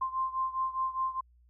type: beating tone pair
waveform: sine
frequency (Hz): 1046.5 / 1051.4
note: C6 / C6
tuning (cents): 0 / +8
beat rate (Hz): 4.9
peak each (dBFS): -31 / -34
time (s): 0.01-1.21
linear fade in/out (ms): 10
effects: added 60 Hz sine -59 dBFS peak until 1.49 s